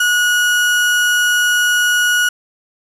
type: tone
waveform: 35% pulse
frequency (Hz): 1456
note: F#6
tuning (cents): -28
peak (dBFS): -10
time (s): 0-2.29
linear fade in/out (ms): 5
effects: resampled to 32000 Hz + 7-bit

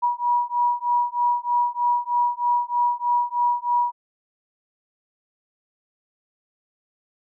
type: beating tone pair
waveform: sine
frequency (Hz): 964 / 967.2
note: B5 / B5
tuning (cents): -42 / -36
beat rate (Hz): 3.2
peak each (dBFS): -22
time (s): 0.02-3.92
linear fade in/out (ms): 20
effects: none

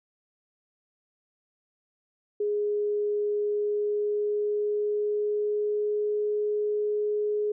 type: tone with pitch glide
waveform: sine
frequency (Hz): 415.3 to 419.2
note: G#4 to G#4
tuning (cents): 0 to +16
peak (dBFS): -24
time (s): 2.4-7.52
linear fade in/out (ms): 5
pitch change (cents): +16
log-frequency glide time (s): 3.37-6.19
effects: none

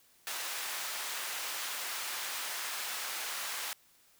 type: high-pass noise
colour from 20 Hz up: pink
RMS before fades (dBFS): -38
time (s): 0.27-3.73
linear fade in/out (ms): 0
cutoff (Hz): 1100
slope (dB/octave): 12
effects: white hiss -65 dBFS RMS until 4.19 s

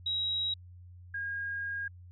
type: tone pair in turn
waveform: sine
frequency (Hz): 3839 / 1627.2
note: B7 / G#6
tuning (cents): -50 / -36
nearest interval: octave + minor third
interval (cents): 1486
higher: first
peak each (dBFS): -29 / -33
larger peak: first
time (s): 0.06-0.54 / 1.14-1.88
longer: second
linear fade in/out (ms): 5
effects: added 89 Hz sine -48 dBFS peak until 2.11 s

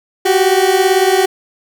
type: beating tone pair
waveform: 30% pulse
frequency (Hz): 370 / 388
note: F#4 / G4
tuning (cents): 0 / -18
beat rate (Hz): 18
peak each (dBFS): -10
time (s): 0.25-1.26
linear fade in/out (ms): 10
effects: none

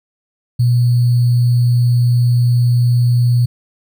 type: tone with sample-and-hold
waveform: sine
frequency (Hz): 121.4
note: B2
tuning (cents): -29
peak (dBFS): -9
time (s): 0.59-3.46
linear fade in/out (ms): 10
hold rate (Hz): 4410
effects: none

